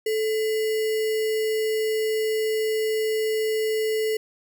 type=tone with sample-and-hold; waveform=sine; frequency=436.3 Hz; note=A4; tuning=15 cents flat; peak=-21 dBFS; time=0.06-4.17 s; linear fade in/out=5 ms; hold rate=2450 Hz; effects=none